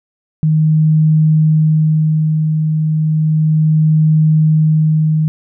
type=tone with tremolo; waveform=sine; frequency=155.9 Hz; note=D#3; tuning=4 cents sharp; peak=-7 dBFS; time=0.43-5.28 s; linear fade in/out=0 ms; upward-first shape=sine; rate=0.33 Hz; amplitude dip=40%; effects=none

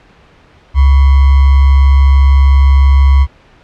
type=tone with sample-and-hold; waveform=sine; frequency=68.5 Hz; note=C#2; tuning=20 cents flat; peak=-3 dBFS; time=0.74-3.27 s; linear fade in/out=50 ms; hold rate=1050 Hz; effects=pink hiss -44 dBFS RMS until 3.63 s + low-pass 3000 Hz 12 dB/octave

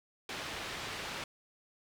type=low-pass noise; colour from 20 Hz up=white; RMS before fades=-41 dBFS; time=0.29-1.24 s; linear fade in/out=2 ms; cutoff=3300 Hz; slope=12 dB/octave; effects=none

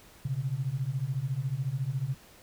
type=beating tone pair; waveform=sine; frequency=125.5 / 139.5 Hz; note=B2 / C#3; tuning=+28 / +11 cents; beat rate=14 Hz; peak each=-32 / -31 dBFS; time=0.25-2.15 s; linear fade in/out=5 ms; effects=pink hiss -55 dBFS RMS until 2.42 s

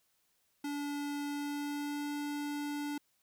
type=tone with pitch glide; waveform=square; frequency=288.3 to 291.3 Hz; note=D4 to D4; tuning=-32 to -14 cents; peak=-36 dBFS; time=0.64-2.98 s; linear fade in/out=5 ms; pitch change=+18 cents; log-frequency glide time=1.26-2.12 s; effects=white hiss -75 dBFS RMS until 3.22 s

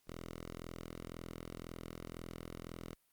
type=tone; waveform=5% pulse; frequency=41.95 Hz; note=E1; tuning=31 cents sharp; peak=-34 dBFS; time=0.07-2.95 s; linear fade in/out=10 ms; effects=white hiss -75 dBFS RMS until 3.12 s + Opus 48 kbps

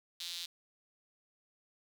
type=tone with high-pass filter; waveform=sawtooth; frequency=172.2 Hz; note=F3; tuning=24 cents flat; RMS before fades=-42 dBFS; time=0.2-0.46 s; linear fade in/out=5 ms; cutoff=3800 Hz; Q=3.8; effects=none

